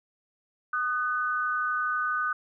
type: tone pair together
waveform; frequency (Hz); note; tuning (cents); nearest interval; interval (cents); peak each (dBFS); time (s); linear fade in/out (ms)
sine; 1232.1 / 1500; D#6 / F#6; -17 / +23; minor third; 340; -28; 0.73-2.33; 5
effects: none